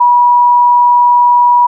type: tone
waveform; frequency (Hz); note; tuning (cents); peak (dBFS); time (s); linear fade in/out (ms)
sine; 970; B5; -31; -4; 0-1.67; 10
effects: none